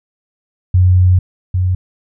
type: tone pair in turn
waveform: sine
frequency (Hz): 91.2 / 91.56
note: F#2 / F#2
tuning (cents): -24 / -18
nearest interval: unison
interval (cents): 6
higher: second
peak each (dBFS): -6 / -11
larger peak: first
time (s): 0.74-1.19 / 1.54-1.75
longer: first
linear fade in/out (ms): 5
effects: none